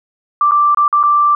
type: tone with dropouts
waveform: sine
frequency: 1174.7 Hz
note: D6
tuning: in tune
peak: -8 dBFS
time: 0.41-1.35 s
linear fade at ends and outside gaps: 2 ms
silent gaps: 0.511-0.518 / 0.747-0.772 / 0.88-0.927 / 1.03-1.036 s
effects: none